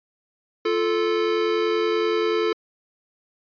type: tone pair together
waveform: square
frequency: 347.8 / 438.2 Hz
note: F4 / A4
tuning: -7 / -7 cents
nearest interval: major third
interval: 400 cents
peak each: -25 / -22 dBFS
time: 0.65-2.53 s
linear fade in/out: 5 ms
effects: resampled to 11025 Hz